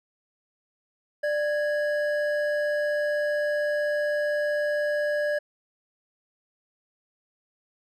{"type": "tone pair together", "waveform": "triangle", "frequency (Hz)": [592.3, 1661.2], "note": ["D5", "G#6"], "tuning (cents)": [15, 0], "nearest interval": "octave + tritone", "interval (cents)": 1785, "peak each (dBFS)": [-22, -29], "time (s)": [1.23, 5.39], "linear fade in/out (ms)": 10, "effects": []}